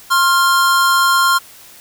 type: tone pair together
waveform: square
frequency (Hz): 1062.8 / 1392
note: C6 / F6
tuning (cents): +27 / -6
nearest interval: perfect fourth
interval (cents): 467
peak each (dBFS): -14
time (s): 0.1-1.39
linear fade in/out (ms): 20
effects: white hiss -41 dBFS RMS until 1.8 s